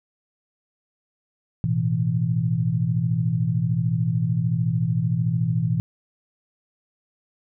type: chord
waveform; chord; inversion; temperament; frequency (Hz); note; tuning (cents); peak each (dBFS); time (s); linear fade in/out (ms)
sine; A suspended second; none; equal; 110 / 123.47 / 164.81; A2 / B2 / E3; 0 / 0 / 0; -26 / -23 / -23; 1.64-5.8; 0
effects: none